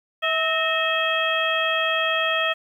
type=harmonic tone with a mistuned harmonic; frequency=647 Hz; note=E5; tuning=32 cents flat; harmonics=1 / 2 / 3 / 4 / 5; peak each=-26 / -26 / -26 / -26 / -26 dBFS; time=0.22-2.54 s; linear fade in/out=20 ms; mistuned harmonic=3; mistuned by=-83 cents; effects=9-bit